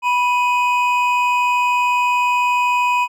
triangle tone pair together, 983.2 / 2504 Hz, B5 / D#7, -8 / +10 cents, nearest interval octave + major third, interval 1618 cents, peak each -13 / -19 dBFS, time 0.02-3.08 s, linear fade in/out 50 ms, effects none

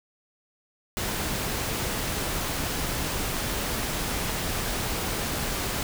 pink noise, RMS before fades -29 dBFS, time 0.97-5.83 s, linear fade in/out 0 ms, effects none

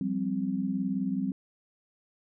sine chord, F suspended second, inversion none, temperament equal with one note detuned, 177.26 / 196 / 261.6 Hz, F3 / G3 / C4, +26 / 0 / 0 cents, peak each -35 / -30 / -31 dBFS, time 0.01-1.32 s, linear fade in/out 2 ms, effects none

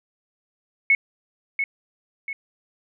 sine tone with echo, 2200 Hz, C#7, 14 cents flat, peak -13 dBFS, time 0.9-0.95 s, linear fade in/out 2 ms, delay 690 ms, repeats 2, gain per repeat -7 dB, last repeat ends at 2.33 s, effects none

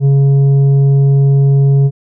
triangle tone with tanh clipping, 138.59 Hz, C#3, in tune, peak -7 dBFS, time 0-1.91 s, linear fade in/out 50 ms, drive 10 dB, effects none

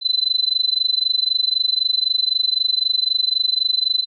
sine tone with amplitude modulation, 4032 Hz, B7, 35 cents sharp, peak -12 dBFS, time 0.01-4.06 s, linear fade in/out 50 ms, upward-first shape sine, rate 23.9 Hz, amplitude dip 95%, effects none

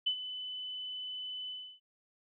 sine tone with ADSR envelope, 3009 Hz, F#7, 28 cents sharp, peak -26 dBFS, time 0.06-1.8 s, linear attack 11 ms, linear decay 78 ms, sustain -12 dB, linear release 310 ms, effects none

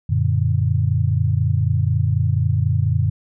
sine chord, Gb augmented, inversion none, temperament equal, 92.5 / 116.54 / 146.83 Hz, Gb2 / Bb2 / D3, 0 / 0 / 0 cents, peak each -19 / -19 / -21 dBFS, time 0.09-3.1 s, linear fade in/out 10 ms, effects none

